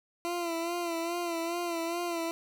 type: tone with vibrato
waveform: 20% pulse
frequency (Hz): 340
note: F4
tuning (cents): -46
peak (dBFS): -26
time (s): 0.25-2.31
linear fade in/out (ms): 0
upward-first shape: sine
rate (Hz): 2.4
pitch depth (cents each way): 49
effects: none